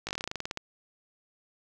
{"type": "slowing click train", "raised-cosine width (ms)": 0.2, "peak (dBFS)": -16, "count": 15, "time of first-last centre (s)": [0.07, 0.574], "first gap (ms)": 18, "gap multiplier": 1.1, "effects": []}